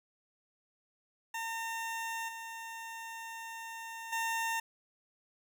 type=tone with level steps; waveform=20% pulse; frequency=910 Hz; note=A#5; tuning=42 cents flat; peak=-31 / -37 / -27 dBFS; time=1.34-4.6 s; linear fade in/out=5 ms; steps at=2.28 / 4.12 s; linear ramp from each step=10 ms; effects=none